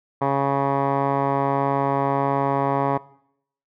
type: tone with low-pass filter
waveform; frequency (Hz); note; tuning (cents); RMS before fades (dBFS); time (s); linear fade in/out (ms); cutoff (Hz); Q
10% pulse; 138.59; C#3; 0; -21; 0.21-2.98; 10; 1100; 3.7
effects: noise-tail reverb RT60 0.7 s tail -20 dB re dry